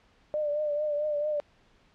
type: tone with vibrato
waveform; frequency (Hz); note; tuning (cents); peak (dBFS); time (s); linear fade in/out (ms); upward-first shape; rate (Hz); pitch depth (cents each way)
sine; 596; D5; +25; -26; 0.34-1.4; 0; triangle; 4.5; 50
effects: pink hiss -63 dBFS RMS until 1.94 s + low-pass 4000 Hz 12 dB/octave